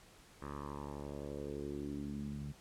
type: tone with low-pass filter sweep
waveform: 10% pulse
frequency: 71.8 Hz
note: D2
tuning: 39 cents flat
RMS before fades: -43 dBFS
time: 0.41-2.53 s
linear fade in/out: 20 ms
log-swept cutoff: 1400 to 160 Hz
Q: 3.3
effects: pink hiss -61 dBFS RMS until 2.6 s + low-pass 11000 Hz 12 dB/octave